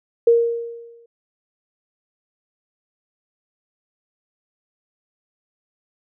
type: tone with exponential decay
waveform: sine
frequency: 466.9 Hz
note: A#4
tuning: 3 cents sharp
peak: -8 dBFS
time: 0.27-1.06 s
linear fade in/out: 5 ms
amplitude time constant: 170 ms
effects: none